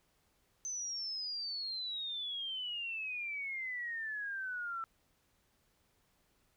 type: exponential sweep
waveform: sine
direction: down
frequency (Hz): 6190 to 1327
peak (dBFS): -37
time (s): 0.65-4.84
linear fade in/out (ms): 0
effects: pink hiss -74 dBFS RMS until 6.56 s